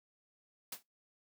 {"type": "noise with exponential decay", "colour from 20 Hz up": "white", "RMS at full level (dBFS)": -37, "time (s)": [0.72, 0.83], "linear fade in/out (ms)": 5, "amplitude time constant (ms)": 23, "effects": ["noise-tail reverb RT60 0.2 s tail -25 dB re dry", "high-pass 150 Hz 12 dB/octave"]}